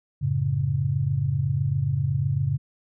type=chord; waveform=sine; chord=F# minor; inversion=none; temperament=just; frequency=92.5 / 111 / 138.75 Hz; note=F#2 / A2 / C#3; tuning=0 / +16 / +2 cents; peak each=-29 / -27 / -23 dBFS; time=0.21-2.58 s; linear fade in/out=20 ms; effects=none